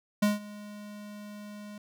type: tone with ADSR envelope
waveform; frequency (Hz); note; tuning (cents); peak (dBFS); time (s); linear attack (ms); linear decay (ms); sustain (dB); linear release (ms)
square; 207.7; G#3; 0; -21; 0.22-1.78; 9; 160; -21; 3
effects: none